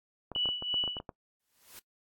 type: clicks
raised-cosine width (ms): 1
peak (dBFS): -26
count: 11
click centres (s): 0.317 / 0.361 / 0.457 / 0.489 / 0.624 / 0.742 / 0.839 / 0.877 / 0.968 / 1.001 / 1.092
type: tone with tremolo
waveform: sine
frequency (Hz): 2953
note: F#7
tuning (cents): -4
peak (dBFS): -26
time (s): 0.35-0.99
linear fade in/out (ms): 2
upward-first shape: triangle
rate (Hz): 2.9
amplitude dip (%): 80
type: noise with exponential growth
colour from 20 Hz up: white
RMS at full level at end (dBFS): -46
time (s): 1.4-1.79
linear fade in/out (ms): 1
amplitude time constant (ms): 83
effects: noise-tail reverb RT60 0.1 s tail -22 dB re dry + AAC 64 kbps